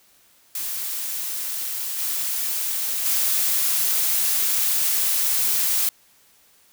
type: noise with level steps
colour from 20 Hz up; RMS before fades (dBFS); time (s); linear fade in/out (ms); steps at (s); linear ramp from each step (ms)
blue; -28 / -25 / -21; 0.55-5.89; 2; 1.98 / 3.05; 10
effects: white hiss -57 dBFS RMS until 6.72 s